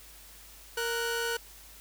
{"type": "tone pair together", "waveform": "sawtooth", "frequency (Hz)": [465, 1480], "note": ["A#4", "F#6"], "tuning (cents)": [-4, 0], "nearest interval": "octave + minor sixth", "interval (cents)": 2004, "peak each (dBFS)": [-28, -29], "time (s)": [0.77, 1.37], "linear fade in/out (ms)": 5, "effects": ["added 50 Hz sine -55 dBFS peak until 1.8 s", "white hiss -52 dBFS RMS until 1.8 s"]}